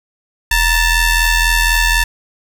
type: ring-modulated tone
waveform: sawtooth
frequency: 898 Hz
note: A5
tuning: 35 cents sharp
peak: -4 dBFS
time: 0.51-2.04 s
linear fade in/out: 5 ms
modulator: 856 Hz
effects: 7-bit